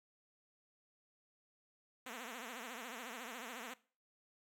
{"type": "tone with vibrato", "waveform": "5% pulse", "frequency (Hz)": 239.5, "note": "A#3", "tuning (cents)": 47, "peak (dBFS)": -34, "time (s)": [2.06, 3.74], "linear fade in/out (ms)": 5, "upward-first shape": "triangle", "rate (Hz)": 14, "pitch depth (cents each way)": 190, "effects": ["noise-tail reverb RT60 0.4 s tail -20 dB re dry"]}